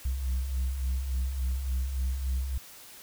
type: beating tone pair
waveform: sine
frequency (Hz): 61.74 / 65.24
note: B1 / C2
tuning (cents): 0 / -4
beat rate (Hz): 3.5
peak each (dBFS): -34 / -26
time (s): 0.05-2.58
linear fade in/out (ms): 5
effects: tanh soft clip ceiling -24 dBFS + white hiss -49 dBFS RMS until 3.02 s